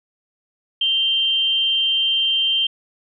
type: tone pair together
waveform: sine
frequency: 2800 / 3141 Hz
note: F7 / G7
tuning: +4 / +3 cents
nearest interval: major second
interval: 199 cents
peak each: -27 / -16 dBFS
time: 0.81-2.67 s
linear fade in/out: 5 ms
effects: none